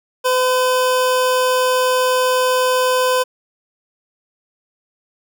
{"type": "tone", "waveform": "25% pulse", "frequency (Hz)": 508, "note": "B4", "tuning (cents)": 49, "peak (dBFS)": -10, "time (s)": [0.24, 3.24], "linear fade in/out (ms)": 20, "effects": []}